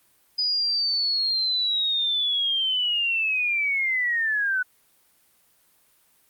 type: linear sweep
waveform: sine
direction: down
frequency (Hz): 4973 to 1480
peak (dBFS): -21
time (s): 0.38-4.63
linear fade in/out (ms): 10
effects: white hiss -62 dBFS RMS until 6.29 s + Opus 32 kbps